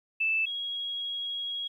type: tone pair in turn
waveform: sine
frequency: 2637 / 3304 Hz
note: E7 / G#7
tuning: 0 / -10 cents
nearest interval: major third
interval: 390 cents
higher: second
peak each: -24 / -31 dBFS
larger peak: first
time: 0.2-0.46 / 0.46-1.68 s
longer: second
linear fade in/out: 10 ms
effects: 11-bit